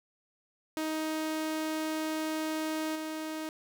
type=tone with level steps; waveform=sawtooth; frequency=313.6 Hz; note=D#4; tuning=14 cents sharp; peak=-27 / -31 dBFS; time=0.77-3.49 s; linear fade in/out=0 ms; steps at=2.95 s; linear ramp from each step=10 ms; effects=none